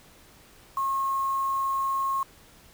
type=tone with quantisation; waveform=sine; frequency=1082 Hz; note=C#6; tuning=42 cents flat; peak=-24 dBFS; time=0.77-2.23 s; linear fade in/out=2 ms; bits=7; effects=pink hiss -54 dBFS RMS until 2.73 s